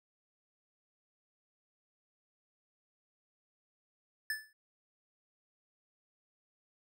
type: tone with exponential decay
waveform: square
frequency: 1745 Hz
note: A6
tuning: 15 cents flat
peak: -31 dBFS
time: 4.3-4.53 s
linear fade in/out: 2 ms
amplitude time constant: 49 ms
effects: none